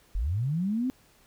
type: linear sweep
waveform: sine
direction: up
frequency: 38.3 to 266.1 Hz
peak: -25 dBFS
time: 0.15-0.9 s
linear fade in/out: 0 ms
effects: pink hiss -61 dBFS RMS until 1.26 s